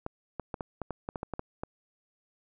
clicks, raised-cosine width 1 ms, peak -20 dBFS, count 12, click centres 0.064 / 0.397 / 0.542 / 0.608 / 0.817 / 0.907 / 1.089 / 1.158 / 1.231 / 1.337 / 1.394 / 1.635 s, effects none

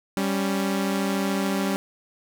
sawtooth tone pair together, 196.01 / 277.2 Hz, G3 / C#4, 0 / 0 cents, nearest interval tritone, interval 600 cents, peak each -20 / -24 dBFS, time 0.17-1.76 s, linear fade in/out 0 ms, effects none

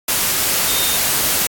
sine tone in noise, 3670 Hz, A#7, 28 cents flat, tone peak -23 dBFS, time 0.68-0.97 s, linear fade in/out 5 ms, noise white, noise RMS -17 dBFS, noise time 0.08-1.47 s, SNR -9 dB, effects AAC 64 kbps

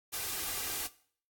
white noise with comb filter, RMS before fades -36 dBFS, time 0.12-0.88 s, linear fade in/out 20 ms, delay 2.5 ms, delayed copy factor +0.5, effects noise-tail reverb RT60 0.5 s tail -18 dB re dry + AAC 64 kbps

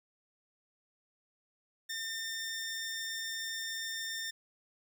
15% pulse tone, 1807 Hz, A6, 46 cents sharp, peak -30 dBFS, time 1.89-4.31 s, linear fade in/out 10 ms, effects none

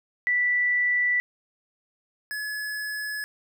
sine / square tone pair in turn, 1968 / 1702.1 Hz, B6 / G#6, -7 / +42 cents, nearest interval minor third, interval 251 cents, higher first, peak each -20 / -30 dBFS, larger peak first, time 0.27-1.2 / 2.31-3.24 s, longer neither, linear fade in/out 0 ms, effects none

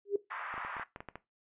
sine tone with exponential growth, 403.5 Hz, G#4, 50 cents flat, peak -23 dBFS, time 0.05-0.16 s, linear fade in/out 5 ms, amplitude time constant 23 ms
pink band-pass noise, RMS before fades -41 dBFS, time 0.3-0.84 s, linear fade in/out 10 ms, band 1000 to 1800 Hz, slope 24 dB/octave
clicks, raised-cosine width 0.5 ms, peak -27 dBFS, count 9, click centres 0.541 / 0.579 / 0.649 / 0.767 / 0.797 / 0.961 / 1.005 / 1.087 / 1.156 s
effects noise-tail reverb RT60 0.2 s tail -17 dB re dry + resampled to 8000 Hz

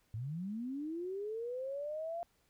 sine linear sweep, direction up, 102.6 to 694 Hz, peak -37 dBFS, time 0.14-2.23 s, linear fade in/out 0 ms, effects pink hiss -74 dBFS RMS until 2.49 s

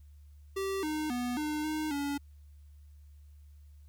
square tone with pitch steps, 388.4 / 307.3 / 245.2 / 302.6 / 308.8 / 284.5 Hz, G4 / D#4 / B3 / D#4 / D#4 / C#4, -16 / -21 / -12 / -48 / -13 / +45 cents, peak -32 dBFS, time 0.56-2.18 s, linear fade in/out 10 ms, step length 270 ms, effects added 73 Hz sine -51 dBFS peak until 3.88 s + white hiss -75 dBFS RMS until 3.88 s

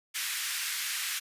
pink high-pass noise, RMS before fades -33 dBFS, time 0.14-1.2 s, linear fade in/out 20 ms, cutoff 1600 Hz, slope 24 dB/octave, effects resampled to 32000 Hz

